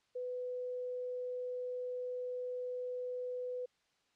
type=tone; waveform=sine; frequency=498.6 Hz; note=B4; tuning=16 cents sharp; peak=-37 dBFS; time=0.15-3.66 s; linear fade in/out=10 ms; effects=white hiss -75 dBFS RMS until 4.15 s + low-pass 5000 Hz 12 dB/octave